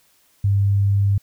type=tone; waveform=sine; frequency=99.8 Hz; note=G2; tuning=32 cents sharp; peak=-14 dBFS; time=0.44-1.18 s; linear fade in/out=5 ms; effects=white hiss -59 dBFS RMS until 1.22 s